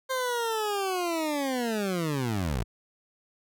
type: linear sweep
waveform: 20% pulse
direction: down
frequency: 528 to 50 Hz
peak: -22 dBFS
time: 0.09-2.64 s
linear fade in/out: 20 ms
effects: none